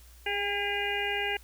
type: harmonic tone with a mistuned harmonic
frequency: 404.7 Hz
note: G#4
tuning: 45 cents flat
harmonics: 1 / 2 / 4 / 5 / 6 / 7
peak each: -35 / -35 / -35 / -35 / -35 / -35 dBFS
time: 0.26-1.37 s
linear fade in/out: 5 ms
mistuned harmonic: 1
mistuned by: +17 cents
effects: added 60 Hz sine -51 dBFS peak until 1.43 s + white hiss -58 dBFS RMS until 1.43 s